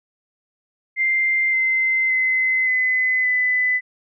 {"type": "tone with pitch steps", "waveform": "sine", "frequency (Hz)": [2093, 2070, 2048, 2025, 2003], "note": ["C7", "C7", "C7", "B6", "B6"], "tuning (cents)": [0, -19, -38, 43, 24], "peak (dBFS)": -16, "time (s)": [0.96, 3.81], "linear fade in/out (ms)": 50, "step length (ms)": 570, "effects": []}